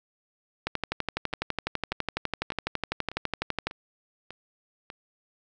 two click trains, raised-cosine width 0.3 ms, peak -24 / -11 dBFS, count 7 / 37, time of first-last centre 1.33-4.901 / 0.67-3.67 s, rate 1.68 / 12 Hz, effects none

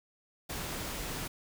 pink noise, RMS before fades -38 dBFS, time 0.49-1.28 s, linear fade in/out 10 ms, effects none

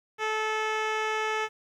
10% pulse tone, 434.6 Hz, A4, 21 cents flat, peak -18 dBFS, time 0.18-1.49 s, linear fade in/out 50 ms, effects low-pass 4000 Hz 12 dB/octave + 10-bit

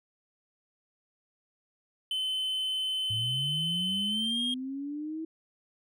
triangle tone with pitch glide, 3053 to 3235 Hz, G7 to G#7, -46 to -46 cents, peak -27 dBFS, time 2.11-4.54 s, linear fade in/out 2 ms, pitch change +100 cents, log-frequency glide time 4.08-4.4 s
sine linear sweep, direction up, 107.5 to 324.6 Hz, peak -33 dBFS, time 3.1-5.25 s, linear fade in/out 5 ms
effects none

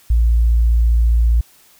sine tone, 57.5 Hz, A#1, 23 cents flat, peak -9 dBFS, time 0.1-1.41 s, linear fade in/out 5 ms, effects tanh soft clip ceiling -6 dBFS + white hiss -50 dBFS RMS until 1.79 s

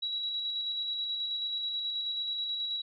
sine tone with tremolo, 3891 Hz, B7, 27 cents flat, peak -30 dBFS, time 0.02-2.82 s, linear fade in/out 10 ms, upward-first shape square, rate 9.3 Hz, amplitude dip 25%, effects none

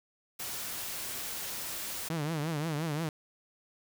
white noise, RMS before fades -38 dBFS, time 0.39-2.09 s, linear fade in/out 10 ms
sawtooth tone with vibrato, 155.56 Hz, D#3, in tune, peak -27 dBFS, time 2.1-3.09 s, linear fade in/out 2 ms, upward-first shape triangle, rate 5.7 Hz, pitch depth 160 cents each way
effects none

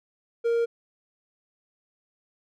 triangle tone, 466.2 Hz, A#4, in tune, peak -19 dBFS, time 0.44-0.66 s, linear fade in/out 20 ms, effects none

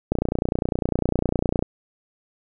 click train, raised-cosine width 2 ms, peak -7 dBFS, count 46, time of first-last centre 0.12-1.625 s, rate 29.9 Hz, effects none

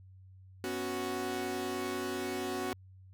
sawtooth chord, B suspended second, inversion none, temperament equal, 246.9 / 277.2 / 370 Hz, B3 / C#4 / F#4, 0 / 0 / 0 cents, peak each -37 / -36 / -32 dBFS, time 0.64-2.73 s, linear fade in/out 0 ms, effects added 94 Hz sine -52 dBFS peak until 3.13 s

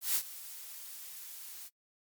blue noise with ADSR envelope, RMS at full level -28 dBFS, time 0.01-1.7 s, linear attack 140 ms, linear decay 72 ms, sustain -18 dB, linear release 44 ms, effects noise-tail reverb RT60 0.1 s tail -24 dB re dry + MP3 96 kbps

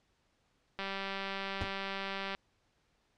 click train, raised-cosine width 0.3 ms, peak -22 dBFS, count 305, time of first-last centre 0.79-2.349 s, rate 195 Hz
brown noise with exponential decay, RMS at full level -29 dBFS, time 1.61-1.73 s, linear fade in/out 1 ms, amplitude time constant 25 ms
effects pink hiss -74 dBFS RMS until 3.17 s + low-pass 6000 Hz 12 dB/octave

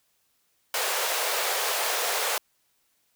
pink high-pass noise, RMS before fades -27 dBFS, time 0.74-2.38 s, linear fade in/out 2 ms, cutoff 440 Hz, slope 48 dB/octave, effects white hiss -70 dBFS RMS until 3.15 s

